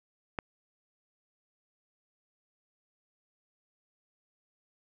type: click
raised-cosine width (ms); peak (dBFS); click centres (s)
0.5; -17; 0.388
effects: none